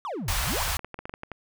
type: exponential two-way sweep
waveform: triangle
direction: down then up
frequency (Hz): 1246 to 37.32 to 1226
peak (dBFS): -28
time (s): 0.05-0.63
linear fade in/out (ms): 0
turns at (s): 0.38
type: band-stop noise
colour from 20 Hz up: pink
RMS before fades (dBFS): -28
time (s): 0.28-0.77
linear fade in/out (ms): 2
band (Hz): 110 to 710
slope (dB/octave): 24
type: clicks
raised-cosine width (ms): 0.5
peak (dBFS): -21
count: 10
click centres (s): 0.679 / 0.793 / 0.846 / 0.943 / 0.99 / 1.055 / 1.095 / 1.139 / 1.234 / 1.317
effects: none